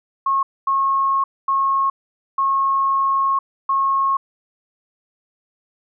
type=tone bursts at uneven times; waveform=sine; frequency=1088 Hz; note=C#6; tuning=33 cents flat; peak=-15 dBFS; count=5; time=0.26-0.43 / 0.67-1.24 / 1.48-1.9 / 2.38-3.39 / 3.69-4.17 s; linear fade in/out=5 ms; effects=none